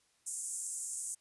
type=band-pass noise; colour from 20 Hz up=pink; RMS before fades=-40 dBFS; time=0.26-1.15 s; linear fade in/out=10 ms; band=7100 to 10000 Hz; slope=48 dB/octave; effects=white hiss -72 dBFS RMS until 1.2 s + resampled to 24000 Hz